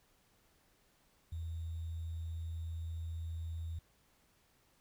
sine tone with sample-and-hold, 82.41 Hz, E2, in tune, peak -38 dBFS, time 1.32-3.79 s, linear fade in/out 5 ms, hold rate 3675 Hz, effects pink hiss -71 dBFS RMS until 4.8 s

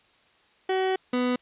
30% pulse tone pair in turn, 377.3 / 248.6 Hz, F#4 / B3, +34 / +12 cents, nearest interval perfect fifth, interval 722 cents, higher first, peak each -20 dBFS, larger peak neither, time 0.69-0.96 / 1.13-1.36 s, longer first, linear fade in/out 5 ms, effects white hiss -61 dBFS RMS until 1.41 s + resampled to 8000 Hz

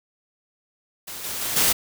white noise with level steps, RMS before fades -35 / -30 / -27 / -19 dBFS, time 1.07-1.73 s, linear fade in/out 10 ms, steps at 1.24 / 1.41 / 1.56 s, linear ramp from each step 5 ms, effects none

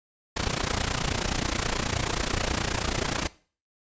pink noise with amplitude modulation, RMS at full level -24 dBFS, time 0.36-3.28 s, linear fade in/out 10 ms, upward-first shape sine, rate 29.4 Hz, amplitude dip 85%, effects noise-tail reverb RT60 0.4 s tail -19 dB re dry + resampled to 16000 Hz

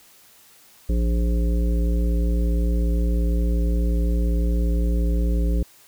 harmonic tone with a mistuned harmonic, 58.6 Hz, A#1, 10 cents sharp, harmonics 1 / 3 / 5 / 7 / 9, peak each -18 / -28 / -32 / -35 / -37 dBFS, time 0.89-5.63 s, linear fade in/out 5 ms, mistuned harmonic 1, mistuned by -83 cents, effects white hiss -52 dBFS RMS until 5.87 s

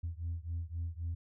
sine beating tone pair, 82.41 / 86.21 Hz, E2 / F2, 0 / -22 cents, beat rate 3.8 Hz, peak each -37 / -38 dBFS, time 0.03-1.15 s, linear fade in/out 10 ms, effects tanh soft clip ceiling -31 dBFS

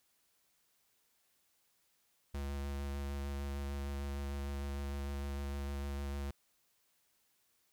square tone with vibrato, 70.1 Hz, C#2, 20 cents sharp, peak -38 dBFS, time 2.34-6.31 s, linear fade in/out 5 ms, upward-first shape square, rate 6.6 Hz, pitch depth 12 cents each way, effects white hiss -75 dBFS RMS until 7.72 s

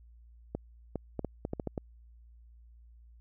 clicks, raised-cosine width 2 ms, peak -20 dBFS, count 9, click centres 0.55 / 0.957 / 1.193 / 1.247 / 1.451 / 1.534 / 1.598 / 1.673 / 1.778 s, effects added 58 Hz sine -53 dBFS peak until 3.2 s

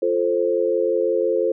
sine chord, F major, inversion none, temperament equal with one note detuned, 349.2 / 440 / 525.7 Hz, F4 / A4 / C5, 0 / 0 / +8 cents, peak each -23 / -21 / -21 dBFS, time 0.02-1.52 s, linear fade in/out 5 ms, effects none

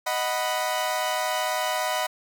sawtooth chord, B major, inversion first, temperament equal, 622.3 / 740 / 987.8 Hz, D#5 / F#5 / B5, 0 / 0 / 0 cents, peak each -25 dBFS, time 0.06-2.07 s, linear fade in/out 10 ms, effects none

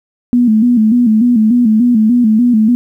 sine tone with vibrato, 230 Hz, A#3, 23 cents flat, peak -6 dBFS, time 0.33-2.75 s, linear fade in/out 0 ms, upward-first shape square, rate 3.4 Hz, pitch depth 100 cents each way, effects 8-bit

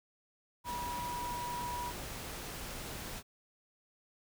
sine tone in noise, 970 Hz, B5, 31 cents flat, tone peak -37 dBFS, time 0.64-1.93 s, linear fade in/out 50 ms, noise pink, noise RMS -43 dBFS, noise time 0.64-3.23 s, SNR +3 dB, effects none

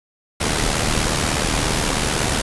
pink noise with amplitude modulation, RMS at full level -17 dBFS, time 0.4-2.42 s, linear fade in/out 10 ms, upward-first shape sine, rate 76.6 Hz, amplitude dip 60%, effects resampled to 24000 Hz

